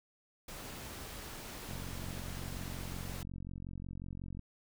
pink noise, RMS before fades -46 dBFS, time 0.48-3.23 s, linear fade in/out 5 ms
click train, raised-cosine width 5 ms, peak -32 dBFS, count 124, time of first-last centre 1.69-4.393 s, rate 45.5 Hz
effects none

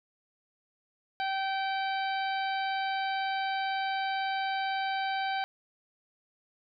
harmonic tone, 774 Hz, G5, 22 cents flat, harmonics 1 / 2 / 3 / 4 / 5 / 6, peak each -30 / -36 / -40 / -42 / -44 / -46 dBFS, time 1.2-5.44 s, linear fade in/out 0 ms, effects none

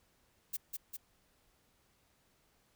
violet noise with echo, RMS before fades -37 dBFS, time 0.53-0.57 s, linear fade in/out 10 ms, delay 200 ms, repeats 2, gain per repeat -3 dB, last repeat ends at 0.97 s, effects pink hiss -72 dBFS RMS until 2.75 s

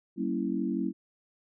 sine chord, G diminished seventh, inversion none, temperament equal with one note detuned, 191.85 / 233.1 / 277.2 / 329.6 Hz, G3 / Bb3 / Db4 / Fb4, -37 / 0 / 0 / 0 cents, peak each -33 dBFS, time 0.16-0.93 s, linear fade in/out 50 ms, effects none

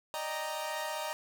sawtooth chord, Eb major seventh, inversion third, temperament equal, 587.3 / 622.3 / 784 / 932.3 Hz, D5 / Eb5 / G5 / Bb5, 0 / 0 / 0 / 0 cents, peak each -40 / -35 / -40 / -34 dBFS, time 0.14-1.13 s, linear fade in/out 0 ms, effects none

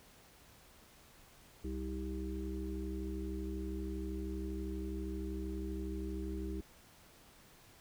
harmonic tone with a mistuned harmonic, 65.5 Hz, C2, 2 cents sharp, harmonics 1 / 3 / 5 / 6, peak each -40 / -45 / -43 / -46 dBFS, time 1.64-6.61 s, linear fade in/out 5 ms, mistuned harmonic 5, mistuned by -38 cents, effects pink hiss -61 dBFS RMS until 7.8 s

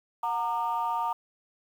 sine tone cluster, 728 / 924 / 1203 Hz, F#5 / A#5 / D6, -28 / -16 / +41 cents, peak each -33 / -27 / -32 dBFS, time 0.23-1.13 s, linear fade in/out 5 ms, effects tanh soft clip ceiling -20 dBFS + 9-bit

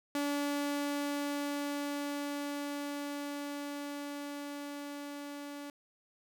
sawtooth tone with level ramp, 287.4 Hz, D4, 37 cents flat, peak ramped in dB -27 to -38 dBFS, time 0.15-5.7 s, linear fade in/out 2 ms, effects none

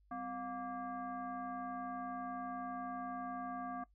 sine tone with frequency modulation, 711 Hz, F5, 31 cents sharp, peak -40 dBFS, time 0.11-3.84 s, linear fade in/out 5 ms, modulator 454 Hz, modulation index 1.3, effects noise-tail reverb RT60 0.1 s tail -18 dB re dry + added 50 Hz sine -66 dBFS peak until 3.94 s

